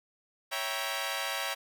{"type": "chord", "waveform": "10% pulse", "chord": "C# diminished seventh", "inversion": "none", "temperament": "equal with one note detuned", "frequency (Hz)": [554.4, 659.3, 784, 948.6], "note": ["C#5", "E5", "G5", "Bb5"], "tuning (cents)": [0, 0, 0, 30], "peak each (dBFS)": -29, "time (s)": [0.51, 1.55], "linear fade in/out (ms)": 20, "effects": []}